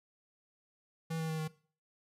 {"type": "tone with pitch steps", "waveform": "square", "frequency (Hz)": [162.5, 160.54, 158.61, 156.69], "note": ["E3", "E3", "D#3", "D#3"], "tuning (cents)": [-24, -45, 34, 12], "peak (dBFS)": -35, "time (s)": [1.1, 1.48], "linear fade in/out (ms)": 10, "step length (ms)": 95, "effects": ["noise-tail reverb RT60 0.4 s tail -18 dB re dry", "resampled to 32000 Hz"]}